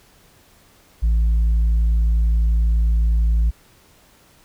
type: tone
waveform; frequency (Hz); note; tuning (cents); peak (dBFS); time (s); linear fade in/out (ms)
sine; 55.8; A1; +25; -11; 1.02-3.51; 20
effects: tanh soft clip ceiling -13 dBFS + pink hiss -53 dBFS RMS until 4.44 s